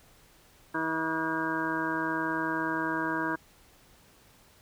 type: harmonic tone with a mistuned harmonic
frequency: 160.9 Hz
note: E3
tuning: 42 cents flat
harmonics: 1 / 2 / 3 / 4 / 6 / 7 / 8 / 9 / 10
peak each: -44 / -32 / -42 / -40 / -34 / -40 / -42 / -37 / -34 dBFS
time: 0.74-3.36 s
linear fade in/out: 10 ms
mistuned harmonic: 8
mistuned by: -75 cents
effects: pink hiss -59 dBFS RMS until 4.61 s